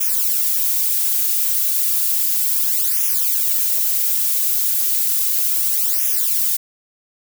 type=noise with flanger; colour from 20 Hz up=violet; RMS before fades=-18 dBFS; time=0-6.57 s; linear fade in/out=10 ms; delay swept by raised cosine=0.23 to 5.93 ms; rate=0.33 Hz; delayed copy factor=-0.95; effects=none